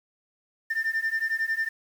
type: beating tone pair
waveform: sine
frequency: 1789 / 1800 Hz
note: A6 / A6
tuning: +28 / +39 cents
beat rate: 11 Hz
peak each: -26 dBFS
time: 0.7-1.69 s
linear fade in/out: 10 ms
effects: tanh soft clip ceiling -21 dBFS + 8-bit